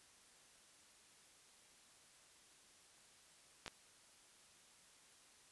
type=clicks; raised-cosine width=0.2 ms; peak=-28 dBFS; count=2; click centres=3.662 / 3.679 s; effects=white hiss -66 dBFS RMS until 5.51 s + resampled to 24000 Hz